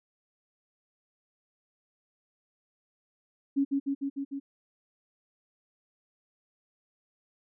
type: tone with echo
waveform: sine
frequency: 277.2 Hz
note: C#4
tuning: in tune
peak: -22 dBFS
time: 3.56-3.65 s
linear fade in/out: 20 ms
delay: 150 ms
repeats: 5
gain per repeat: -2 dB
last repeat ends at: 4.4 s
effects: none